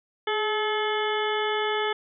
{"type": "harmonic tone with a mistuned harmonic", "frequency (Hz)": 430.4, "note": "A4", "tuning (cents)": -38, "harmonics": [1, 2, 3, 4, 5, 7, 8], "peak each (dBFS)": [-27, -30, -32, -33, -34, -35, -36], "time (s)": [0.27, 1.93], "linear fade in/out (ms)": 5, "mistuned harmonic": 1, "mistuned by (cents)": -33, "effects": []}